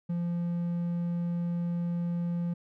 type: tone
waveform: triangle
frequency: 172.5 Hz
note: F3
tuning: 21 cents flat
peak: -26 dBFS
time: 0.09-2.54 s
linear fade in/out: 10 ms
effects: none